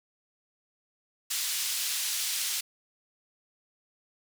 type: band-pass noise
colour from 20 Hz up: pink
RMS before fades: -31 dBFS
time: 1.3-2.61 s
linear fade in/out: 10 ms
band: 3500 to 15000 Hz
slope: 12 dB/octave
effects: none